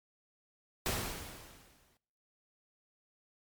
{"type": "noise with exponential decay", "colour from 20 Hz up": "pink", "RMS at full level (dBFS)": -32, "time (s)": [0.86, 1.97], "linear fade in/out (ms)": 0, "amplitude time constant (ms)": 240, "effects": ["noise-tail reverb RT60 0.9 s tail -24 dB re dry", "MP3 96 kbps"]}